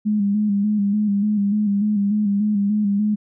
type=tone with vibrato; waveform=sine; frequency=205.9 Hz; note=G#3; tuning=15 cents flat; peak=-16 dBFS; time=0.05-3.16 s; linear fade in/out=20 ms; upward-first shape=square; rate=3.4 Hz; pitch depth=44 cents each way; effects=none